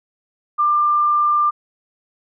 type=tone with vibrato; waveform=sine; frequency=1192 Hz; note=D6; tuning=25 cents sharp; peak=-13 dBFS; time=0.58-1.51 s; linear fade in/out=20 ms; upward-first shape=sine; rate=20 Hz; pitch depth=12 cents each way; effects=none